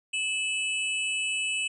square tone pair together, 2608 / 2968 Hz, E7 / F#7, -19 / +5 cents, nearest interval major second, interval 224 cents, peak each -29 / -32 dBFS, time 0.13-1.68 s, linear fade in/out 10 ms, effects resampled to 24000 Hz

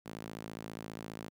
sawtooth tone with high-pass filter, 54.8 Hz, A1, 6 cents flat, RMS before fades -45 dBFS, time 0.05-1.3 s, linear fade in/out 20 ms, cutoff 190 Hz, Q 1.1, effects none

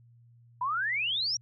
sine exponential sweep, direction up, 957 to 5800 Hz, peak -27 dBFS, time 0.61-1.37 s, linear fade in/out 5 ms, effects added 118 Hz sine -55 dBFS peak until 1.41 s

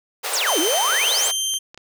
pink high-pass noise, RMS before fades -26 dBFS, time 0.23-1.32 s, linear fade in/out 20 ms, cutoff 440 Hz, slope 48 dB/octave
sine exponential two-way sweep, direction down then up, 9397 to 293.7 to 8380 Hz, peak -20 dBFS, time 0.33-1.28 s, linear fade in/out 5 ms, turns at 0.59 s
20% pulse tone with pitch glide, 3101 to 3141 Hz, G7 to G7, -19 to +3 cents, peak -15 dBFS, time 0.46-1.59 s, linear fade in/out 20 ms, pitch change +22 cents, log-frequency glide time 1.18-1.28 s
clicks, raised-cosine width 0.2 ms, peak -23 dBFS, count 6, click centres 0.898 / 1.06 / 1.159 / 1.539 / 1.745 / 1.776 s
effects none

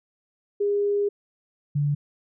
sine tone pair in turn, 407.3 / 145.09 Hz, G#4 / D3, -34 / -21 cents, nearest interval octave + tritone, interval 1787 cents, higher first, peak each -20 dBFS, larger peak neither, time 0.6-1.09 / 1.75-1.95 s, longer first, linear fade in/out 10 ms, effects none

